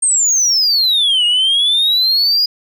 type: exponential two-way sweep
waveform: sine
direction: down then up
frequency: 8640 to 2853 to 4940 Hz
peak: -8 dBFS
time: 0.02-2.46 s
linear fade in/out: 10 ms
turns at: 1.25 s
effects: tanh soft clip ceiling -9 dBFS